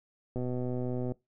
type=click train; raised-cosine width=2 ms; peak=-22 dBFS; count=96; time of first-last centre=0.36-1.12 s; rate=125 Hz; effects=noise-tail reverb RT60 0.2 s tail -22 dB re dry